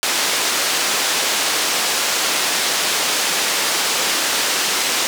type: band-pass noise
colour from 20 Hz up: white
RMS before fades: -19 dBFS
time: 0.03-5.07 s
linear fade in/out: 0 ms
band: 290 to 6600 Hz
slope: 12 dB/octave
effects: none